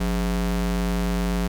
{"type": "ring-modulated tone", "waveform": "square", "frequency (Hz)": 115.6, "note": "A#2", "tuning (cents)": -14, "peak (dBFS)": -19, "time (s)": [0, 1.48], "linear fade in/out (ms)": 10, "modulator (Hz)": 64.6, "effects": []}